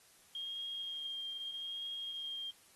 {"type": "tone with vibrato", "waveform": "sine", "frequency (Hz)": 3228, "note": "G#7", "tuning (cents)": -50, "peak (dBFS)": -39, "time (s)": [0.35, 2.51], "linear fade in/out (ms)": 2, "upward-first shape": "triangle", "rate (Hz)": 0.81, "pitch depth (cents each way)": 17, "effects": ["white hiss -64 dBFS RMS until 2.75 s", "AAC 32 kbps"]}